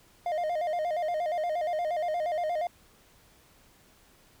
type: tone with vibrato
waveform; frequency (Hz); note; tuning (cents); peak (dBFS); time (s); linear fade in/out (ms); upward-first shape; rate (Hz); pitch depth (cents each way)
triangle; 659; E5; -1; -25; 0.26-2.67; 2; square; 8.5; 110
effects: pink hiss -60 dBFS RMS until 4.4 s